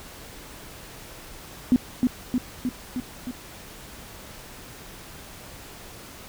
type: tone with echo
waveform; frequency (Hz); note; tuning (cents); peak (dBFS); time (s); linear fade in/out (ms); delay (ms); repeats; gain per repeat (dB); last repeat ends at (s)
sine; 249.9; B3; +21; -13; 1.72-1.76; 0; 310; 5; -3; 3.31
effects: pink hiss -43 dBFS RMS until 6.28 s